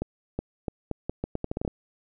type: accelerating click train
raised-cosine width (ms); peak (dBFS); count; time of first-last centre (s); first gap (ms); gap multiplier
2; -15; 13; 0.02-1.678; 370; 0.79
effects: none